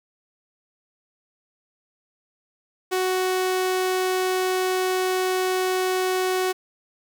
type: tone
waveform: sawtooth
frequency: 371.2 Hz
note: F#4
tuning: 6 cents sharp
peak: -17 dBFS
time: 2.91-6.53 s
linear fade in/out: 20 ms
effects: 9-bit